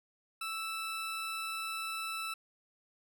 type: tone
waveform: 20% pulse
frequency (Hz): 1318.5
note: E6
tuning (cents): 0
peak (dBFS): -31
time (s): 0.41-2.34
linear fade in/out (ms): 5
effects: none